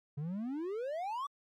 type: exponential sweep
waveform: triangle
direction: up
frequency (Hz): 138.59 to 1174.7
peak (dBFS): -33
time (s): 0.17-1.27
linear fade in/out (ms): 10
effects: MP3 96 kbps